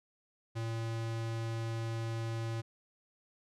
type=tone; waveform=square; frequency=114 Hz; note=A#2; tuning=38 cents flat; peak=-35 dBFS; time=0.55-2.62 s; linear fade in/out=20 ms; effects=low-pass 8000 Hz 12 dB/octave